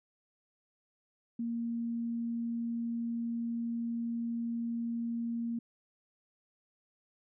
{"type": "tone", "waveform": "sine", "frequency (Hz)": 233.1, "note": "A#3", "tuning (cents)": 0, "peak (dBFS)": -32, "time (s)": [1.39, 5.59], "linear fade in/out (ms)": 5, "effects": []}